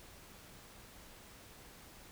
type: silence
effects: pink hiss -56 dBFS RMS until 2.11 s